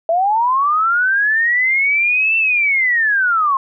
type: linear two-way sweep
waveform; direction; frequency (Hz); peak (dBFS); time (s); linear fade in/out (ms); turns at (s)
sine; up then down; 646 to 2685 to 1051; -12; 0.09-3.57; 2; 2.37
effects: none